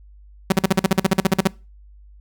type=tone bursts; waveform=sawtooth; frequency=190 Hz; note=F#3; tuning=46 cents sharp; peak=-8 dBFS; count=15; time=0.5-1.475 s; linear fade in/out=5 ms; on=23 ms; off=45 ms; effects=noise-tail reverb RT60 0.3 s tail -23 dB re dry + added 50 Hz sine -43 dBFS peak until 2.2 s